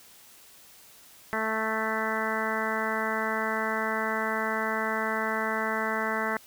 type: harmonic tone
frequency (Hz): 220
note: A3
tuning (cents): 0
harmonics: 1 / 2 / 3 / 4 / 5 / 6 / 7 / 8 / 9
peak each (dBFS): -35 / -35 / -35 / -35 / -35 / -35 / -35 / -35 / -35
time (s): 1.33-6.37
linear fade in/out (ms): 0
effects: white hiss -53 dBFS RMS until 6.46 s